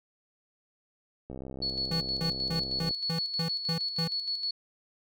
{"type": "click train", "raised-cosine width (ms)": 2, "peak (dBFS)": -27, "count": 107, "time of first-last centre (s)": [1.3, 2.908], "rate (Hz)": 65.9}
{"type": "tone with tremolo", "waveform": "sine", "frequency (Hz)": 4400, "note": "C#8", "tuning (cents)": -14, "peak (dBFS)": -28, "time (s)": [1.62, 4.51], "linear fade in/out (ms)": 5, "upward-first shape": "square", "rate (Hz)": 6.4, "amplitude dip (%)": 50}
{"type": "tone bursts", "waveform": "square", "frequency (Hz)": 164.81, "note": "E3", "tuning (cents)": 0, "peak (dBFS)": -30, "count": 8, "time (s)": [1.91, 4.078], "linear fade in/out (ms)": 5, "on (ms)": 96, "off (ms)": 200}
{"effects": []}